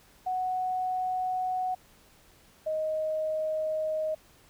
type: tone pair in turn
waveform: sine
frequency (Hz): 740 / 624.8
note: F#5 / D#5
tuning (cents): 0 / +7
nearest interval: minor third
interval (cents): 293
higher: first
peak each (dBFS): -27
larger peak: neither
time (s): 0.26-1.75 / 2.66-4.15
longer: neither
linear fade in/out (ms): 10
effects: pink hiss -59 dBFS RMS until 4.49 s